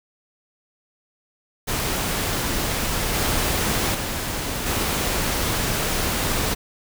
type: noise with level steps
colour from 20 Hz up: pink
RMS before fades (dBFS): -24 / -22 / -27 / -23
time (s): 1.67-6.55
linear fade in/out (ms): 20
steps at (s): 3.13 / 3.94 / 4.66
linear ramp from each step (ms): 10
effects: none